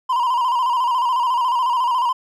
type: tone with vibrato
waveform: triangle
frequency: 987.8 Hz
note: B5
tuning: in tune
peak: -14 dBFS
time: 0.09-2.13 s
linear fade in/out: 10 ms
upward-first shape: square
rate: 14 Hz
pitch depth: 69 cents each way
effects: none